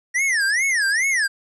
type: tone with vibrato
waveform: square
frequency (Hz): 1864.7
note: A#6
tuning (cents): 0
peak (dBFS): -18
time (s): 0.14-1.28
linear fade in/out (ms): 20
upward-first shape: sine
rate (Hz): 2.4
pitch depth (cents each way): 290
effects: resampled to 24000 Hz + 10-bit